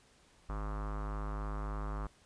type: tone with low-pass filter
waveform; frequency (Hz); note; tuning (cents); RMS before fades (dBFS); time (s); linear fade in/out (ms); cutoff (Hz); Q
square; 51.7; G#1; -7; -38; 0.49-2.07; 5; 1200; 4.2
effects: pink hiss -65 dBFS RMS until 2.25 s + resampled to 22050 Hz